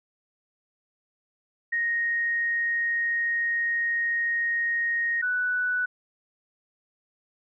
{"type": "tone pair in turn", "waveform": "sine", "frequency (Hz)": [1867, 1484.8], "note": ["A#6", "F#6"], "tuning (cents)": [2, 6], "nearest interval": "major third", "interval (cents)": 396, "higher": "first", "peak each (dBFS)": -23, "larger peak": "neither", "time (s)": [[1.72, 5.22], [5.22, 5.86]], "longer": "first", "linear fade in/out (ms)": 10, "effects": []}